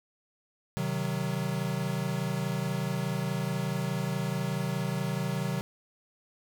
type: chord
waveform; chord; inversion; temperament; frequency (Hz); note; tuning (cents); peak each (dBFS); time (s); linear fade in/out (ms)
square; C diminished; none; equal with one note detuned; 130.81 / 155.56 / 187.36; C3 / Eb3 / Gb3; 0 / 0 / +22; -34; 0.77-5.61; 0
effects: none